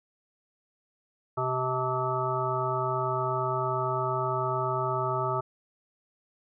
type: harmonic tone with a mistuned harmonic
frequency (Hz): 128.8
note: C3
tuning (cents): -27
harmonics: 1 / 3 / 5 / 7 / 9 / 10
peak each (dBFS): -33 / -33 / -33 / -33 / -33 / -33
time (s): 1.37-5.41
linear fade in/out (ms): 10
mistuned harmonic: 7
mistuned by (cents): -29
effects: none